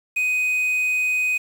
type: tone with quantisation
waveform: triangle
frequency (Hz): 2500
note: D#7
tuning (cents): +8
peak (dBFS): -17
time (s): 0.16-1.38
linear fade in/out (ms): 10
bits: 7
effects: none